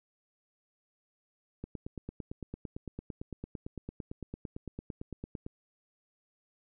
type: click train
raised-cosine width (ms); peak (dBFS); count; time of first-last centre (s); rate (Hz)
3; -26; 35; 1.64-5.465; 8.89
effects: none